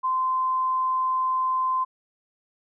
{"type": "tone", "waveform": "sine", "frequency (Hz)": 1035, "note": "C6", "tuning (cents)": -19, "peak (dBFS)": -21, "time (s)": [0.03, 1.85], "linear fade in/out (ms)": 20, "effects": []}